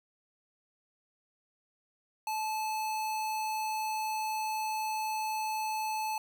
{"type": "tone", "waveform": "square", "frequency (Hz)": 868, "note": "A5", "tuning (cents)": -24, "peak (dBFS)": -32, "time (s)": [2.27, 6.18], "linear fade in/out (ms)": 2, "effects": []}